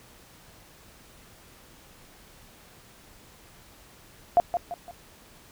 sine tone with echo, 699 Hz, F5, 1 cent sharp, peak -14 dBFS, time 4.37-4.4 s, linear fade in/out 0 ms, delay 170 ms, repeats 3, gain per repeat -8 dB, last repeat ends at 4.91 s, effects pink hiss -53 dBFS RMS until 5.51 s

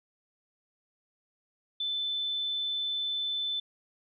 sine tone, 3520 Hz, A7, in tune, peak -29 dBFS, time 1.8-3.6 s, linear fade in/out 5 ms, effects none

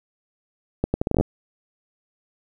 accelerating click train, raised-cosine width 2 ms, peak -7 dBFS, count 10, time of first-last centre 0.84-1.21 s, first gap 100 ms, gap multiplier 0.75, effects 8-bit

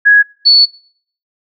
sine tone pair in turn, 1665 / 4436 Hz, G#6 / C#8, +4 / 0 cents, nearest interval octave + perfect fourth, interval 1696 cents, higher second, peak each -3 dBFS, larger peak neither, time 0.05-0.23 / 0.45-0.66 s, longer second, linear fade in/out 20 ms, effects noise-tail reverb RT60 0.6 s tail -25 dB re dry

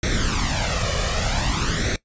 pink noise with flanger, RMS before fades -22 dBFS, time 0.03-1.96 s, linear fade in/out 2 ms, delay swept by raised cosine 0.5 to 1.7 ms, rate 0.53 Hz, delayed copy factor +0.75, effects noise-tail reverb RT60 0.1 s tail -19 dB re dry + resampled to 16000 Hz

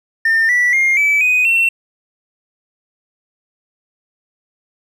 triangle tone with pitch steps, 1807 / 1959.2 / 2124 / 2303 / 2497 / 2707 Hz, A6 / B6 / C7 / D7 / D#7 / E7, +46 / -14 / +25 / -34 / +6 / +45 cents, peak -8 dBFS, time 0.25-1.69 s, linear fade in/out 5 ms, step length 240 ms, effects tanh soft clip ceiling -6 dBFS

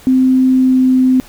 sine tone with pitch glide, 259.2 to 257.6 Hz, C4 to C4, -16 to -27 cents, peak -7 dBFS, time 0.07-1.2 s, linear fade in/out 0 ms, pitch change -11 cents, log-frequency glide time 0.48-0.96 s, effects pink hiss -40 dBFS RMS until 1.28 s

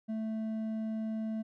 sine tone with hard clipping, 220 Hz, A3, in tune, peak -34 dBFS, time 0.08-1.43 s, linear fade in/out 20 ms, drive 5 dB, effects none

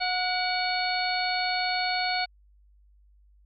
harmonic tone with a mistuned harmonic, 730 Hz, F#5, 24 cents flat, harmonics 1 / 2 / 3 / 4 / 5 / 6, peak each -28 / -33 / -31 / -40 / -38 / -30 dBFS, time 0-2.26 s, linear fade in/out 20 ms, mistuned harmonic 3, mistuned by +60 cents, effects added 50 Hz sine -55 dBFS peak until 3.45 s + MP3 96 kbps

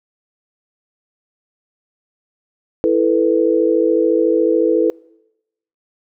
sine chord, E suspended fourth, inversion none, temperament equal, 329.6 / 440 / 493.9 Hz, E4 / A4 / B4, 0 / 0 / 0 cents, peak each -16 dBFS, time 2.84-4.9 s, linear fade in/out 0 ms, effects noise-tail reverb RT60 0.9 s tail -25 dB re dry

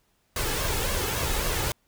pink noise with flanger, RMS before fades -27 dBFS, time 0.36-1.72 s, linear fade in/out 2 ms, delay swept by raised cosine 1.8 to 2.38 ms, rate 3.6 Hz, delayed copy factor +0.55, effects pink hiss -69 dBFS RMS until 1.87 s

